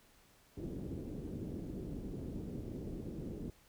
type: low-pass noise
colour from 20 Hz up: white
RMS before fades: -43 dBFS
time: 0.57-3.5 s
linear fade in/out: 2 ms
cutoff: 360 Hz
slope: 24 dB/octave
effects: pink hiss -66 dBFS RMS until 3.68 s